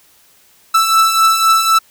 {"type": "beating tone pair", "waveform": "45% pulse", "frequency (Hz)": [1318.5, 1322.4], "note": ["E6", "E6"], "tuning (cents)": [0, 5], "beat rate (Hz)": 3.9, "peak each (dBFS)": [-16, -10], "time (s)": [0.74, 1.79], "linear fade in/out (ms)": 10, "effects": ["white hiss -50 dBFS RMS until 1.9 s"]}